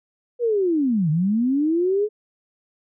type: linear two-way sweep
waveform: sine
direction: down then up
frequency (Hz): 493.9 to 147.4 to 431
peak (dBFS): -17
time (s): 0.39-2.09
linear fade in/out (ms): 50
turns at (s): 1.1
effects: none